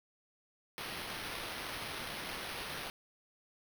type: noise with sample-and-hold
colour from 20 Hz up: white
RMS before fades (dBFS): -42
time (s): 0.78-2.9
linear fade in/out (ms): 0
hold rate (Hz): 7350
effects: none